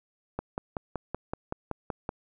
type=click train; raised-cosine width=1 ms; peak=-17 dBFS; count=10; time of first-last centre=0.39-2.091 s; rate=5.29 Hz; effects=none